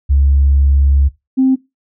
sine tone pair in turn, 69.5 / 262.4 Hz, C#2 / C4, +5 / +5 cents, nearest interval octave + major seventh, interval 2300 cents, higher second, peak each -7 dBFS, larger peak neither, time 0.09-1.09 / 1.37-1.56 s, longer first, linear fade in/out 20 ms, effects noise-tail reverb RT60 0.2 s tail -18 dB re dry + tanh soft clip ceiling -3 dBFS

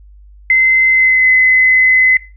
sine tone with pitch glide, 2061 to 2034 Hz, C7 to C7, -27 to -50 cents, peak -6 dBFS, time 0.5-2.17 s, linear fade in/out 2 ms, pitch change -23 cents, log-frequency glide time 0.9-1.3 s, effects noise-tail reverb RT60 0.3 s tail -17 dB re dry + added 50 Hz sine -37 dBFS peak until 2.36 s

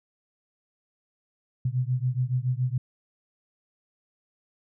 sine beating tone pair, 123.47 / 130.57 Hz, B2 / C3, 0 / -3 cents, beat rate 7.1 Hz, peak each -26 / -27 dBFS, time 1.65-2.78 s, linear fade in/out 5 ms, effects none

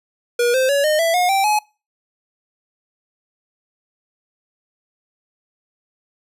square tone with pitch steps, 480 / 520.4 / 564.3 / 611.8 / 663.3 / 719.2 / 779.8 / 845.4 Hz, B4 / C5 / C#5 / D#5 / E5 / F#5 / G5 / G#5, -49 / -9 / +31 / -29 / +11 / -49 / -9 / +31 cents, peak -15 dBFS, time 0.39-1.59 s, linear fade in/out 5 ms, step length 150 ms, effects noise-tail reverb RT60 0.3 s tail -24 dB re dry + resampled to 32000 Hz

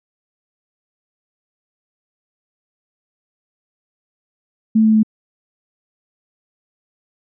sine tone with pitch steps, 220 / 218.6 / 217.2 Hz, A3 / A3 / A3, 0 / -11 / -22 cents, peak -9 dBFS, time 4.75-5.032 s, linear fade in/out 10 ms, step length 94 ms, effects none

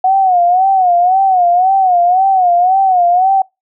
sine tone with vibrato, 736 Hz, F#5, 9 cents flat, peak -7 dBFS, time 0.04-3.42 s, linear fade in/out 5 ms, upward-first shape sine, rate 1.9 Hz, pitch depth 100 cents each way, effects noise-tail reverb RT60 0.2 s tail -24 dB re dry

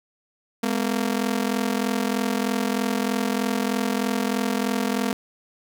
sawtooth ring-modulated tone, 230 Hz, A#3, 23 cents flat, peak -15 dBFS, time 0.63-5.13 s, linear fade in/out 0 ms, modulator 21.6 Hz, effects none

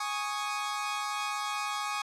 sawtooth chord, Ab suspended fourth, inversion none, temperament equal, 830.6 / 1108.7 / 1244.5 Hz, Ab5 / Db6 / Eb6, 0 / 0 / 0 cents, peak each -32 / -32 / -32 dBFS, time 0-2.02 s, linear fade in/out 5 ms, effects low-pass 9000 Hz 12 dB/octave

